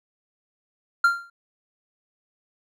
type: tone with exponential decay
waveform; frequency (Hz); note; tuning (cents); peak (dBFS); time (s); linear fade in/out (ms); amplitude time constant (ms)
triangle; 1388; F6; -11; -10; 1.04-1.3; 5; 56
effects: none